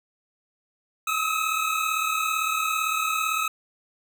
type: tone pair together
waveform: 25% pulse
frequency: 1264.2 / 1302 Hz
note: D#6 / E6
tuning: +27 / -22 cents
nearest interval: minor second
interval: 51 cents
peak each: -22 / -23 dBFS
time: 1.07-3.48 s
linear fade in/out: 5 ms
effects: none